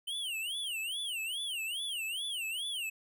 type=tone with vibrato; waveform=square; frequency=3000 Hz; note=F#7; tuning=23 cents sharp; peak=-35 dBFS; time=0.07-2.9 s; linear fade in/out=10 ms; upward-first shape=sine; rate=2.4 Hz; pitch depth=250 cents each way; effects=none